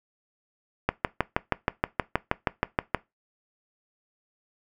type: click train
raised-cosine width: 0.5 ms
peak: -6 dBFS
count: 14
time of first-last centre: 0.89-2.947 s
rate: 6.32 Hz
effects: noise-tail reverb RT60 0.2 s tail -20 dB re dry